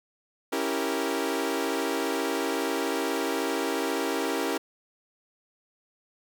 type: chord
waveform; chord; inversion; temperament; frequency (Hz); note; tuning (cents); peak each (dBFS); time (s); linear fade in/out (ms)
sawtooth; C# diminished seventh; none; equal; 277.2 / 329.6 / 392 / 466.2; C#4 / E4 / G4 / Bb4; 0 / 0 / 0 / 0; -28; 0.52-4.58; 10
effects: none